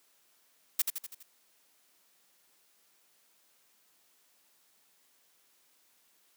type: noise with echo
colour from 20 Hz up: blue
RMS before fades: -26 dBFS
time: 0.79-0.82 s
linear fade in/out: 5 ms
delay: 82 ms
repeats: 5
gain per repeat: -5 dB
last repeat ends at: 1.23 s
effects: white hiss -68 dBFS RMS until 6.36 s + high-pass 200 Hz 12 dB/octave